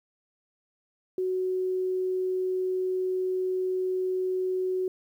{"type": "tone", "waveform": "sine", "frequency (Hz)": 371.1, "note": "F#4", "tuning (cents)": 5, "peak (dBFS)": -25, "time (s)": [1.18, 4.88], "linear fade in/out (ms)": 2, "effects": ["10-bit"]}